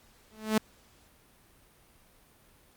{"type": "tone with exponential growth", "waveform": "sawtooth", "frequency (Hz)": 217.1, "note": "A3", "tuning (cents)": -23, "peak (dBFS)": -16, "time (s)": [0.31, 0.58], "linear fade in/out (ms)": 5, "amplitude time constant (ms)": 58, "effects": ["pink hiss -61 dBFS RMS until 2.76 s", "Opus 48 kbps"]}